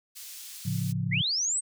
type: high-pass noise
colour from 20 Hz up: pink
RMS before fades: -43 dBFS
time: 0.15-0.93 s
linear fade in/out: 20 ms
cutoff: 4400 Hz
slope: 12 dB/octave
type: chord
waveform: sine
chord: A augmented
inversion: none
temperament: equal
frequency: 110 / 138.59 / 174.61 Hz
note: A2 / C#3 / E#3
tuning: 0 / 0 / 0 cents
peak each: -31 dBFS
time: 0.65-1.22 s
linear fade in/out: 10 ms
type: linear sweep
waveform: sine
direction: up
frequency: 1863 to 8440 Hz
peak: -25 dBFS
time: 1.11-1.61 s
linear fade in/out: 20 ms
effects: none